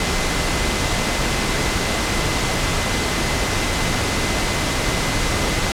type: tone in noise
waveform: sine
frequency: 2044 Hz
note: C7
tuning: 41 cents flat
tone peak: -31 dBFS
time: 0-5.72 s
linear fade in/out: 2 ms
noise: pink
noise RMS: -20 dBFS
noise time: 0-5.72 s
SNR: -14 dB
effects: low-pass 8000 Hz 12 dB/octave